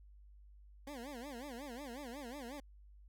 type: tone with vibrato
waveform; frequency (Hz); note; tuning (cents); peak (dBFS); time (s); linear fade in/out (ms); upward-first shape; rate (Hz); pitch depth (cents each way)
20% pulse; 261.6; C4; 0; -40; 0.87-2.6; 2; sine; 5.5; 220
effects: added 50 Hz sine -56 dBFS peak until 3.08 s